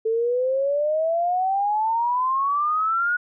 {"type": "exponential sweep", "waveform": "sine", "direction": "up", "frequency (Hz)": [440, 1464], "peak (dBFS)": -19, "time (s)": [0.05, 3.17], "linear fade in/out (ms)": 10, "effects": []}